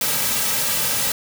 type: noise with comb filter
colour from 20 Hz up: white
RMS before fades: -21 dBFS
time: 0.01-1.12 s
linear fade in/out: 2 ms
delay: 2.8 ms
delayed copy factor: -0.75
effects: none